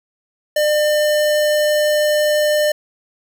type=tone; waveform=square; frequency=601 Hz; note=D5; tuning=40 cents sharp; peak=-14 dBFS; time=0.56-2.72 s; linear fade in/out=5 ms; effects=none